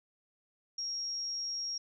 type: tone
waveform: sine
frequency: 5590 Hz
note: F8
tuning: 1 cent sharp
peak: -34 dBFS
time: 0.78-1.78 s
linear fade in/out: 5 ms
effects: none